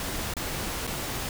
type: noise with dropouts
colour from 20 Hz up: pink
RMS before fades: -32 dBFS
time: 0-1.29 s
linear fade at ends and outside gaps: 1 ms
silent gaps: 0.338-0.367 / 0.869-0.875 s
effects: none